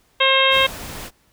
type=harmonic tone; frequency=534 Hz; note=C5; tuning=35 cents sharp; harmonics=1 / 2 / 3 / 4 / 5 / 6 / 7; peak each=-20 / -20 / -23 / -21 / -21 / -19 / -22 dBFS; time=0.2-0.67 s; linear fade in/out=10 ms
type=noise; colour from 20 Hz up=pink; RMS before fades=-33 dBFS; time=0.5-1.11 s; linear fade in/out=50 ms
effects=pink hiss -60 dBFS RMS until 1.32 s